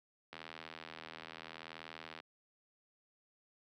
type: click train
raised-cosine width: 0.3 ms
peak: -30 dBFS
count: 152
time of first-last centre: 0.33-2.201 s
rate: 80.7 Hz
effects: high-pass 200 Hz 12 dB/octave